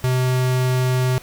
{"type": "tone", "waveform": "square", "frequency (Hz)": 127.7, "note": "C3", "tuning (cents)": -42, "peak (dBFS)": -17, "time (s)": [0.04, 1.18], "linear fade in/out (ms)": 0, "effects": ["pink hiss -43 dBFS RMS until 1.22 s"]}